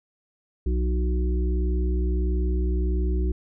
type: harmonic tone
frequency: 61.5 Hz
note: B1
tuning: 7 cents flat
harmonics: 1 / 3 / 5 / 6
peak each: -21 / -34 / -35 / -33 dBFS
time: 0.66-3.32 s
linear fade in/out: 5 ms
effects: none